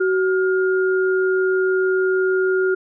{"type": "tone pair together", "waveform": "sine", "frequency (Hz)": [375.6, 1418], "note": ["F#4", "F6"], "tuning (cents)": [26, 26], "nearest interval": "octave + major seventh", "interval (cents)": 2300, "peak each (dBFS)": [-16, -23], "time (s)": [0, 2.75], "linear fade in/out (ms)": 10, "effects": []}